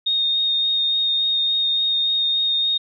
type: tone with vibrato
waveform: sine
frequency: 3697 Hz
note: A#7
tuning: 15 cents flat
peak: -17 dBFS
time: 0.06-2.78 s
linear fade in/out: 10 ms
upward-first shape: sine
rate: 3.5 Hz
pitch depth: 11 cents each way
effects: none